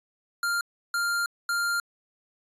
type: tone bursts at uneven times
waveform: square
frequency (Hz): 1396.9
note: F6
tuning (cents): 0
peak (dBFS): -25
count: 3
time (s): 0.43-0.61 / 0.94-1.26 / 1.49-1.8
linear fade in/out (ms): 2
effects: resampled to 32000 Hz